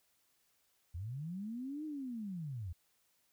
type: linear two-way sweep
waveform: sine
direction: up then down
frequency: 77.78 to 313.5 to 77.78 Hz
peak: -39 dBFS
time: 0.94-2.73 s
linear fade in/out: 10 ms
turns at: 1.85 s
effects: white hiss -75 dBFS RMS until 3.32 s